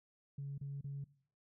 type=tone bursts; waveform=sine; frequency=140.1 Hz; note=C#3; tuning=19 cents sharp; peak=-39 dBFS; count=3; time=0.38-1.042 s; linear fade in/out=5 ms; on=200 ms; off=31 ms; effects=noise-tail reverb RT60 0.6 s tail -21 dB re dry + tanh soft clip ceiling -36 dBFS